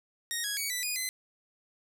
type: tone with pitch steps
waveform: 10% pulse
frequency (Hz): 1867 / 1662 / 2252 / 1981 / 2466 / 2038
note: A#6 / G#6 / C#7 / B6 / D#7 / C7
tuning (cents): +2 / +1 / +27 / +5 / -16 / -46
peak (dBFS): -22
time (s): 0.31-1.09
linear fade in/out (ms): 0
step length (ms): 130
effects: none